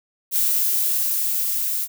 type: noise with level ramp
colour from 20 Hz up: violet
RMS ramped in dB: -19 to -24 dBFS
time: 0.31-1.88 s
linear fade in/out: 50 ms
effects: none